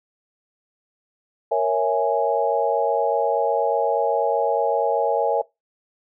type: chord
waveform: sine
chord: A# half-diminished seventh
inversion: none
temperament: equal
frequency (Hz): 466.2 / 554.4 / 659.3 / 830.6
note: A#4 / C#5 / E5 / G#5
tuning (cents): 0 / 0 / 0 / 0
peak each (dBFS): -23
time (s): 1.51-5.42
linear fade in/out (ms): 10
effects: noise-tail reverb RT60 0.2 s tail -22 dB re dry